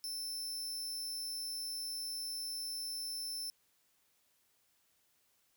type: tone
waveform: sawtooth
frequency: 5320 Hz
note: E8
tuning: 15 cents sharp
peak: -36 dBFS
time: 0.04-3.5 s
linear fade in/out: 0 ms
effects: white hiss -74 dBFS RMS until 5.56 s